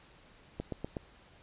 click train, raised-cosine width 2 ms, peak -22 dBFS, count 4, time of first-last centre 0.6-0.968 s, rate 8.15 Hz, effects pink hiss -59 dBFS RMS until 1.42 s + resampled to 8000 Hz

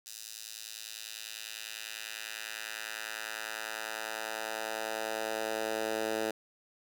10% pulse tone with high-pass filter sweep, 110 Hz, A2, in tune, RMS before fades -38 dBFS, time 0.06-6.31 s, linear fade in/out 5 ms, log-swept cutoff 5500 to 390 Hz, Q 1.1, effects none

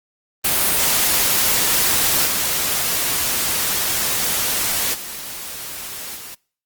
white noise with level steps, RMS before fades -17 / -20 / -31 / -35 dBFS, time 0.44-6.35 s, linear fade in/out 10 ms, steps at 2.25 / 4.93 / 6.15 s, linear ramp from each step 20 ms, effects noise-tail reverb RT60 0.5 s tail -26 dB re dry + Opus 32 kbps

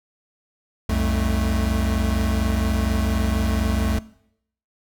square tone cluster, 63.9 / 88.1 / 218.4 Hz, C2 / F2 / A3, -40 / +16 / -13 cents, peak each -23 / -25 / -26 dBFS, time 0.89-3.99 s, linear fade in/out 5 ms, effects noise-tail reverb RT60 0.7 s tail -19 dB re dry

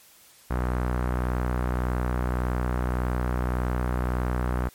sawtooth tone with low-pass filter, 61.74 Hz, B1, in tune, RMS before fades -26 dBFS, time 0.5-4.69 s, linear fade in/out 10 ms, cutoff 1400 Hz, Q 1.8, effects white hiss -54 dBFS RMS until 4.74 s + MP3 64 kbps

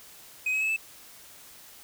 triangle tone with pitch steps, 2517 / 2554 / 2591 / 2628 Hz, D#7 / D#7 / E7 / E7, +19 / +45 / -30 / -6 cents, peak -23 dBFS, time 0.46-0.764 s, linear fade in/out 5 ms, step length 76 ms, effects white hiss -50 dBFS RMS until 1.83 s

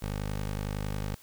15% pulse tone, 50.9 Hz, G#1, 34 cents flat, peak -25 dBFS, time 0.02-1.15 s, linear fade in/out 5 ms, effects white hiss -56 dBFS RMS until 1.22 s

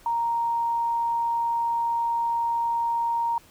sine tone, 932.3 Hz, A#5, in tune, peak -22 dBFS, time 0.06-3.38 s, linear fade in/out 2 ms, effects pink hiss -54 dBFS RMS until 3.5 s

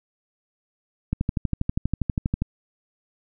click train, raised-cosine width 5 ms, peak -10 dBFS, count 17, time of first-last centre 1.13-2.42 s, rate 12.4 Hz, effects none

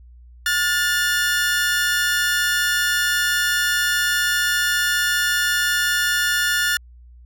sawtooth tone pair together, 1434.9 / 1760 Hz, F6 / A6, +46 / 0 cents, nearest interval major third, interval 354 cents, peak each -17 dBFS, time 0.46-6.77 s, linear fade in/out 2 ms, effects added 60 Hz sine -42 dBFS peak until 7.25 s

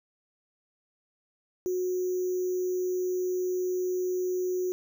sine tone with sample-and-hold, 364.8 Hz, F#4, 24 cents flat, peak -26 dBFS, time 1.66-4.72 s, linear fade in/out 0 ms, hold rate 6300 Hz, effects none

